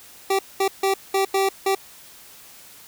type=tone bursts at uneven times; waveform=25% pulse; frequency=388.4 Hz; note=G4; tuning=16 cents flat; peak=-14 dBFS; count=6; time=0.3-0.39 / 0.6-0.68 / 0.83-0.94 / 1.14-1.25 / 1.34-1.49 / 1.66-1.75 s; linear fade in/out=5 ms; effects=white hiss -46 dBFS RMS until 2.87 s